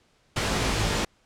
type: noise with comb filter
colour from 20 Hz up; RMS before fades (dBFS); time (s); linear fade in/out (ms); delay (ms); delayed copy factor
pink; -25; 0.36-1.05; 5; 19; +0.95
effects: pink hiss -64 dBFS RMS until 1.25 s + low-pass 7000 Hz 12 dB/octave